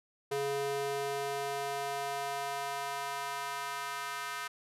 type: tone with high-pass filter sweep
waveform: square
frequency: 140 Hz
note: C#3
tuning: 18 cents sharp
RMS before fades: -36 dBFS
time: 0.31-4.48 s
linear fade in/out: 10 ms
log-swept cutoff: 400 to 1300 Hz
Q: 1.9
effects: resampled to 32000 Hz